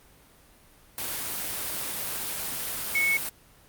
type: tone in noise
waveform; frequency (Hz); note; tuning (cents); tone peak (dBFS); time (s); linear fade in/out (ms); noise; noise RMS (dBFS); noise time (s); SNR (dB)
sine; 2205; C#7; -10; -21; 2.95-3.17; 2; white; -32; 0.98-3.29; +8
effects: pink hiss -56 dBFS RMS until 3.68 s + Opus 32 kbps